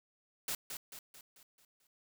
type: noise with echo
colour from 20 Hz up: white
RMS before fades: -37 dBFS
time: 0.48-0.55 s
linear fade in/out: 2 ms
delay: 220 ms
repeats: 6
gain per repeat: -6 dB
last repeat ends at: 1.87 s
effects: none